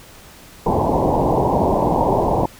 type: low-pass noise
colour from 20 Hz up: white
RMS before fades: -17 dBFS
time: 0.66-2.46 s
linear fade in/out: 5 ms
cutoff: 990 Hz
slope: 96 dB/octave
effects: pink hiss -43 dBFS RMS until 2.59 s